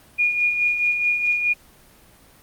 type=tone with tremolo; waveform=sine; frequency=2436 Hz; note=D#7; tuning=37 cents flat; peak=-15 dBFS; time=0.18-1.54 s; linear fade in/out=20 ms; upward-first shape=sine; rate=4.7 Hz; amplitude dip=50%; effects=pink hiss -51 dBFS RMS until 2.42 s + Opus 32 kbps